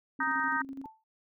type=tone with tremolo; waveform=sine; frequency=270.6 Hz; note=C#4; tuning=42 cents flat; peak=-36 dBFS; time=0.19-0.86 s; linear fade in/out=2 ms; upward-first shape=square; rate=12 Hz; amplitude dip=60%
type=harmonic tone; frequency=311.1 Hz; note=D#4; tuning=in tune; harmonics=3 / 4 / 5 / 6; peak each=-33 / -33 / -31 / -35 dBFS; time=0.2-0.62 s; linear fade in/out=5 ms
type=tone with exponential decay; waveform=sine; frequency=880 Hz; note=A5; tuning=in tune; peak=-39 dBFS; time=0.84-1.04 s; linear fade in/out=5 ms; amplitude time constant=43 ms
effects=none